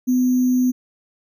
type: tone with sample-and-hold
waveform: sine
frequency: 252.3 Hz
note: B3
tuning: 37 cents sharp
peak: -14 dBFS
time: 0.07-0.72 s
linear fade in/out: 20 ms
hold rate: 6300 Hz
effects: none